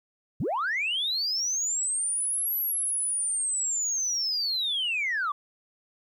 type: linear two-way sweep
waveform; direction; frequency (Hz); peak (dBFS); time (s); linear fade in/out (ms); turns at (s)
sine; up then down; 84 to 11840 to 1114; -24; 0.4-5.32; 5; 2.57
effects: tanh soft clip ceiling -22 dBFS + 11-bit